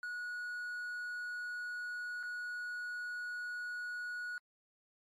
triangle tone with dropouts, 1459 Hz, F#6, 25 cents flat, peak -37 dBFS, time 0.03-4.38 s, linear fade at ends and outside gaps 1 ms, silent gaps 2.23-2.234 s, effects AAC 48 kbps

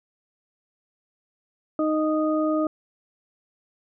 harmonic tone, 310 Hz, D#4, 6 cents flat, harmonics 1 / 2 / 4, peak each -22 / -25 / -30 dBFS, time 1.79-2.67 s, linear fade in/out 2 ms, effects none

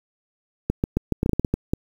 clicks, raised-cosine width 3 ms, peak -7 dBFS, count 12, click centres 0.7 / 0.839 / 0.97 / 1.123 / 1.231 / 1.261 / 1.294 / 1.333 / 1.396 / 1.448 / 1.54 / 1.735 s, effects 7-bit

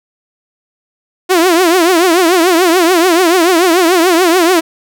sawtooth tone with vibrato, 349.8 Hz, F4, 3 cents sharp, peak -3 dBFS, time 1.29-4.61 s, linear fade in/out 20 ms, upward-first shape triangle, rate 6.9 Hz, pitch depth 170 cents each way, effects none

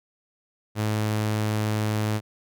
sawtooth tone, 107.2 Hz, A2, 45 cents flat, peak -19 dBFS, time 0.75-2.21 s, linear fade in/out 50 ms, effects none

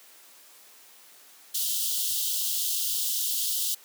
white high-pass noise, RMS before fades -28 dBFS, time 1.54-3.75 s, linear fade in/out 10 ms, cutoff 2900 Hz, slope 96 dB/octave, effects white hiss -53 dBFS RMS until 3.84 s + high-pass 300 Hz 12 dB/octave

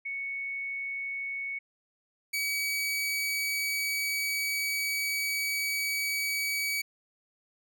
sine / sawtooth tone pair in turn, 2217 / 2274 Hz, C#7 / C#7, 0 / +44 cents, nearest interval unison, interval 44 cents, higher second, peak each -32 / -25 dBFS, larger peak second, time 0.05-1.59 / 2.33-6.82 s, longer second, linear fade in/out 10 ms, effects none

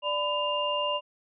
sine tone cluster, 587 / 1004 / 2804 Hz, D5 / B5 / F7, -1 / +28 / +6 cents, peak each -30 dBFS, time 0.02-1.01 s, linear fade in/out 50 ms, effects none

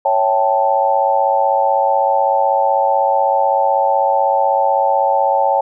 sine chord, A dominant seventh, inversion first, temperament equal, 554.4 / 659.3 / 784 / 880 Hz, C#5 / E5 / G5 / A5, 0 / 0 / 0 / 0 cents, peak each -17 / -22 / -16 / -16 dBFS, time 0.05-5.61 s, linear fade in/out 5 ms, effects none

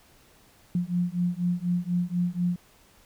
sine beating tone pair, 174.61 / 178.71 Hz, F3 / F3, 0 / +40 cents, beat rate 4.1 Hz, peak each -27 dBFS, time 0.75-2.56 s, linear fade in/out 2 ms, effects pink hiss -58 dBFS RMS until 3.05 s

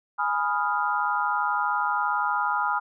sine chord, F half-diminished seventh, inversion first, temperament equal, 830.6 / 987.8 / 1244.5 / 1396.9 Hz, Ab5 / Cb6 / Eb6 / F6, 0 / 0 / 0 / 0 cents, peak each -28 dBFS, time 0.18-2.8 s, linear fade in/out 20 ms, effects none

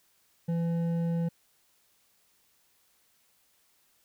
sine tone with hard clipping, 168.1 Hz, E3, 34 cents sharp, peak -28 dBFS, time 0.48-1.29 s, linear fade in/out 10 ms, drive 7 dB, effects white hiss -68 dBFS RMS until 4.04 s

